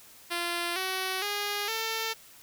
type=tone with pitch steps; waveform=5% pulse; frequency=345.2 / 376.4 / 410.5 / 447.7 Hz; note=F4 / F#4 / G#4 / A4; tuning=-20 / +30 / -20 / +30 cents; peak=-18 dBFS; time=0.3-2.14 s; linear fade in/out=20 ms; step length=460 ms; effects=white hiss -53 dBFS RMS until 2.42 s